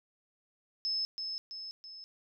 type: tone with echo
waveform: sine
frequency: 5220 Hz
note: E8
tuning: 18 cents flat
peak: -30 dBFS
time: 0.85-1.05 s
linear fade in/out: 0 ms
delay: 330 ms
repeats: 3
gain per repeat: -5 dB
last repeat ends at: 2.04 s
effects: none